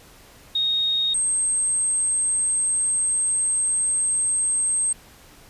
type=tone pair in turn; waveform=sine; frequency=3729 / 8371 Hz; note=A#7 / C9; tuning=0 / 0 cents; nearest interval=octave + major second; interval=1400 cents; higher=second; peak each=-19 dBFS; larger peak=neither; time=0.55-1.14 / 1.14-4.93 s; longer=second; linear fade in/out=5 ms; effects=pink hiss -49 dBFS RMS until 5.49 s + resampled to 32000 Hz